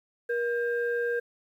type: tone pair together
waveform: sine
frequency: 475.5 / 1598 Hz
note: A#4 / G6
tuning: +34 / +33 cents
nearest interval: octave + major sixth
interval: 2099 cents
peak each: -26 / -31 dBFS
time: 0.29-1.2 s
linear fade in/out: 10 ms
effects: tanh soft clip ceiling -18 dBFS + 10-bit